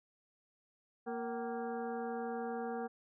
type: harmonic tone with a mistuned harmonic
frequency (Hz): 233.1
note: A#3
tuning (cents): 0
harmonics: 1 / 2 / 3 / 4 / 5 / 6 / 7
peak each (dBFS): -42 / -40 / -42 / -54 / -53 / -52 / -54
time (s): 1.06-2.88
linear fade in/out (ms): 20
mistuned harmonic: 3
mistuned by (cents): +150
effects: none